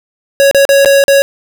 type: tone with dropouts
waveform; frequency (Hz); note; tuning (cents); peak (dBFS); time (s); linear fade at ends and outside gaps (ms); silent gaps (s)
square; 554.4; C#5; 0; -5; 0.4-1.22; 0; 0.512-0.547 / 0.652-0.691 / 0.848-0.858 / 1.039-1.081
effects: none